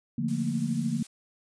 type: chord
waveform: sine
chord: Bb major seventh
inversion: first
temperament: equal with one note detuned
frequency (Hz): 145.23 / 174.61 / 220 / 233.1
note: D3 / F3 / A3 / Bb3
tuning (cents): -19 / 0 / 0 / 0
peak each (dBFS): -32 / -33 / -33 / -29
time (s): 0.18-1.03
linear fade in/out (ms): 5
type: noise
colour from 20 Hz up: blue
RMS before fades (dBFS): -44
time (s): 0.28-1.07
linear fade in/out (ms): 5
effects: resampled to 22050 Hz